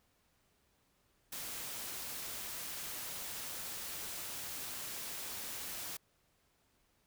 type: noise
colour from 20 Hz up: white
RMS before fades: -43 dBFS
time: 1.32-5.97 s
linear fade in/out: 5 ms
effects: pink hiss -74 dBFS RMS until 7.06 s